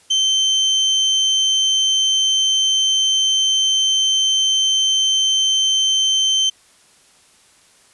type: tone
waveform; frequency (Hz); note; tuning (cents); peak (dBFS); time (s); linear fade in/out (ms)
35% pulse; 3104; G7; -18; -12; 0.1-6.5; 10
effects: white hiss -52 dBFS RMS until 7.93 s + resampled to 24000 Hz